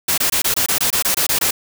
white noise bursts, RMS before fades -17 dBFS, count 12, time 0.08-1.509 s, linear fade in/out 5 ms, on 98 ms, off 23 ms, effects none

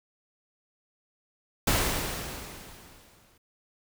pink noise with exponential decay, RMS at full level -23 dBFS, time 1.67-3.38 s, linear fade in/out 5 ms, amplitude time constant 370 ms, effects none

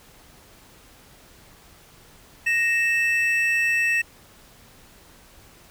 triangle tone pair together, 1864.7 / 2637 Hz, A#6 / E7, 0 / 0 cents, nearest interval tritone, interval 600 cents, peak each -20 dBFS, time 2.46-4.02 s, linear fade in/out 10 ms, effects pink hiss -51 dBFS RMS until 5.7 s

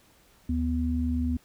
sine tone pair together, 75.86 / 246.9 Hz, D#2 / B3, -43 / 0 cents, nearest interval octave + minor sixth, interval 2043 cents, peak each -27 dBFS, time 0.49-1.37 s, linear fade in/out 5 ms, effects pink hiss -60 dBFS RMS until 1.44 s

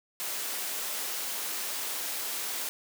white high-pass noise, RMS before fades -34 dBFS, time 0.2-2.69 s, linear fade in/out 0 ms, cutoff 310 Hz, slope 12 dB/octave, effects none

